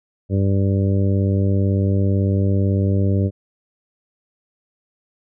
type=harmonic tone; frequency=98 Hz; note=G2; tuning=in tune; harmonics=1 / 2 / 3 / 4 / 5 / 6; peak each=-16 / -22 / -26 / -28 / -30 / -32 dBFS; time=0.29-3.31 s; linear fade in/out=50 ms; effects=none